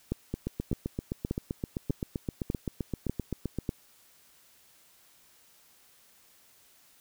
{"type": "two click trains", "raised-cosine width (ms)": 3, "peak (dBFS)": [-16, -18], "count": [7, 26], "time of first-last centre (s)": [[0.12, 3.691], [0.34, 3.587]], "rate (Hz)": [1.68, 7.7], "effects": ["white hiss -61 dBFS RMS until 7 s"]}